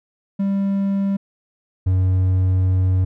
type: tone pair in turn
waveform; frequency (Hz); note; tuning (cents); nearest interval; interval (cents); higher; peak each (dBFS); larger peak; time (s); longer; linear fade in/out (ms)
triangle; 197.1 / 93.02; G3 / F#2; +10 / +10; octave + minor second; 1300; first; -15 / -12; second; 0.39-1.17 / 1.86-3.05; second; 10
effects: none